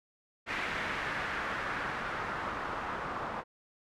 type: noise with low-pass filter sweep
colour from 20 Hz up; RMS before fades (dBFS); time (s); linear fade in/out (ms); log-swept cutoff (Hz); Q
white; -36; 0.46-3.44; 50; 2000 to 1100; 1.9
effects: none